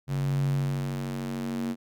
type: tone with high-pass filter sweep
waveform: square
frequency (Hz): 46.63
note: F#1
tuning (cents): +14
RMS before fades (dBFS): -29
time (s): 0.07-1.76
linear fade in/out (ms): 50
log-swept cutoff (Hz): 120 to 230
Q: 5.1
effects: none